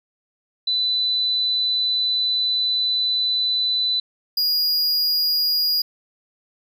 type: tone pair in turn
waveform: sine / square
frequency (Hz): 3995 / 4869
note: B7 / D#8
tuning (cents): +19 / -38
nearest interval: minor third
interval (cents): 343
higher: second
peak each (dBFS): -18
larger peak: neither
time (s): 0.67-4 / 4.37-5.82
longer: first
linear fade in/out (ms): 5
effects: none